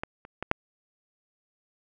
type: clicks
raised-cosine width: 0.5 ms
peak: -16 / -29 / -17 / -6 dBFS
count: 4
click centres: 0.035 / 0.251 / 0.426 / 0.514 s
effects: none